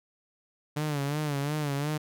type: tone with vibrato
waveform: sawtooth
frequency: 146.1 Hz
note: D3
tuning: 9 cents flat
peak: -24 dBFS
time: 0.76-1.98 s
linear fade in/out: 10 ms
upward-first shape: sine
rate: 2.8 Hz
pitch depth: 84 cents each way
effects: none